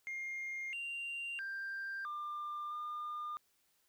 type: tone with pitch steps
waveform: sine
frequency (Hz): 2122 / 2774 / 1583 / 1195 / 1208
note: C7 / F7 / G6 / D6 / D6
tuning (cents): +24 / -12 / +17 / +30 / +48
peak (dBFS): -37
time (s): 0.07-3.37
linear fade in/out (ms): 0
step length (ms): 660
effects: tanh soft clip ceiling -37 dBFS + white hiss -75 dBFS RMS until 3.88 s